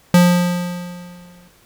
square tone with exponential decay, 176.8 Hz, F3, 22 cents sharp, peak -7 dBFS, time 0.14-1.48 s, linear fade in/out 2 ms, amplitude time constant 290 ms, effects pink hiss -52 dBFS RMS until 1.65 s

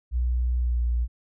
sine tone with pitch glide, 61.1 to 59.39 Hz, B1 to A#1, -18 to +33 cents, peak -21 dBFS, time 0.11-1.08 s, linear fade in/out 50 ms, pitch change -49 cents, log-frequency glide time 0.59-0.81 s, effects none

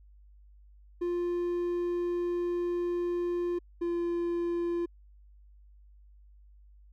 triangle tone pair in turn, 350 / 344.2 Hz, F4 / F4, +4 / -25 cents, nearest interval unison, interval 29 cents, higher first, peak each -26 dBFS, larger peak neither, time 1.01-3.59 / 3.81-4.86 s, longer first, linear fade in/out 10 ms, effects added 50 Hz sine -53 dBFS peak until 6.92 s

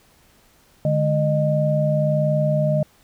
sine tone cluster, 150 / 211.4 / 614 Hz, D3 / G#3 / D#5, +37 / +31 / -23 cents, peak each -19 / -27 / -20 dBFS, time 0.85-2.83 s, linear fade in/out 2 ms, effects pink hiss -56 dBFS RMS until 3.03 s

